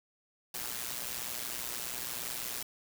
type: noise with amplitude modulation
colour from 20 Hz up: white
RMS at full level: -35 dBFS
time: 0.54-2.63 s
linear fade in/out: 5 ms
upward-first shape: sine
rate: 121 Hz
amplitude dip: 75%
effects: none